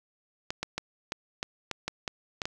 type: clicks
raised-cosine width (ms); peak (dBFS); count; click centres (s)
0.2; -14; 10; 0.505 / 0.63 / 0.78 / 1.121 / 1.429 / 1.713 / 1.88 / 2.078 / 2.418 / 2.455
effects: none